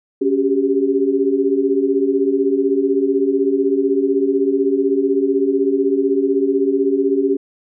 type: tone cluster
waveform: sine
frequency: 278.1 / 384.9 / 400.8 Hz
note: C#4 / G4 / G4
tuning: +6 / -32 / +38 cents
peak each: -18 dBFS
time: 0.21-7.37 s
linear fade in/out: 10 ms
effects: none